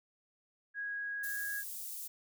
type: tone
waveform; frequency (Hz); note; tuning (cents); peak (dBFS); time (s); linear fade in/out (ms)
sine; 1651; G#6; -11; -36; 0.74-1.64; 50
type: high-pass noise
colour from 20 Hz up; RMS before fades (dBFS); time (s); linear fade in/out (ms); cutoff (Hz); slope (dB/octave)
white; -43; 1.23-2.08; 10; 8300; 12
effects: none